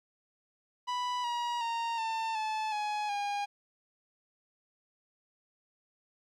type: tone with pitch steps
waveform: 45% pulse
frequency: 987.8 / 956.4 / 925.9 / 896.4 / 867.9 / 840.3 / 813.5 Hz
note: B5 / A#5 / A#5 / A5 / A5 / G#5 / G#5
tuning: 0 / +44 / -12 / +32 / -24 / +20 / -36 cents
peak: -31 dBFS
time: 0.87-3.46 s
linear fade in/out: 20 ms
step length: 370 ms
effects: low-pass 5000 Hz 12 dB/octave + 12-bit